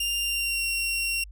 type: tone with pitch glide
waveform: sawtooth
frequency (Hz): 2794 to 2744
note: F7 to F7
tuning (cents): 0 to -31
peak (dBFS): -22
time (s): 0-1.24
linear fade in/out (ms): 5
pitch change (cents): -31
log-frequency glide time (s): 0.19-0.63
effects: added 50 Hz sine -41 dBFS peak until 1.31 s